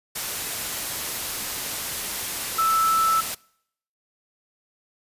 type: tone in noise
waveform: sine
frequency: 1318.5 Hz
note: E6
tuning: in tune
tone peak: -18 dBFS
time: 2.58-3.21 s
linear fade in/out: 10 ms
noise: white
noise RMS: -29 dBFS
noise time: 0.15-3.35 s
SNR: +8 dB
effects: noise-tail reverb RT60 0.7 s tail -24 dB re dry + resampled to 32000 Hz

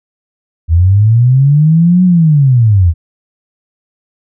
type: linear two-way sweep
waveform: sine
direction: up then down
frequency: 78.5 to 185 to 78.5 Hz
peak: -4 dBFS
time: 0.68-2.94 s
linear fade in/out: 50 ms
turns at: 2.04 s
effects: none

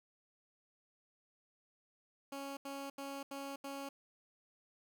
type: tone bursts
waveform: 15% pulse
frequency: 276.9 Hz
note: C#4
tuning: 2 cents flat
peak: -36 dBFS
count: 5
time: 2.32-3.89 s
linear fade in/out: 5 ms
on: 250 ms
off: 80 ms
effects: none

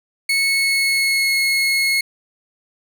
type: tone with pitch glide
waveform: 30% pulse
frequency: 2200 to 2173 Hz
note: C#7 to C#7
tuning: -14 to -35 cents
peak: -13 dBFS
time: 0.29-2.01 s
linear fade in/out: 5 ms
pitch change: -21 cents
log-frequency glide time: 0.47-1.36 s
effects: none

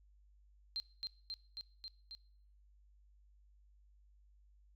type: tone with echo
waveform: sine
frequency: 4153 Hz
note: C8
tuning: 14 cents flat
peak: -36 dBFS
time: 0.76-0.8 s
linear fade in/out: 0 ms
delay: 270 ms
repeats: 5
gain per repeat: -2 dB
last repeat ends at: 2.15 s
effects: noise-tail reverb RT60 0.6 s tail -19 dB re dry + added 50 Hz sine -63 dBFS peak until 4.75 s

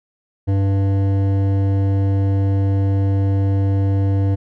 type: tone with hard clipping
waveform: sine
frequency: 98 Hz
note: G2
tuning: in tune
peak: -16 dBFS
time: 0.47-4.36 s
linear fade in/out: 20 ms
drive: 12 dB
effects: none

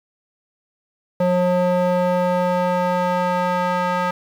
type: tone with band-pass filter sweep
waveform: square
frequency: 179.6 Hz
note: F3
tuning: 49 cents sharp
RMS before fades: -19 dBFS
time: 1.2-4.11 s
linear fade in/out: 5 ms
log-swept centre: 520 to 1100 Hz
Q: 1.5
effects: 8-bit

